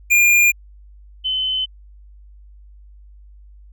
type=tone pair in turn; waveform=square / sine; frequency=2409 / 3046 Hz; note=D7 / F#7; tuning=+43 / +50 cents; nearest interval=major third; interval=407 cents; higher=second; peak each=-11 / -18 dBFS; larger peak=first; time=0.1-0.52 / 1.24-1.66 s; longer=neither; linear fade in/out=20 ms; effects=added 50 Hz sine -41 dBFS peak until 3.72 s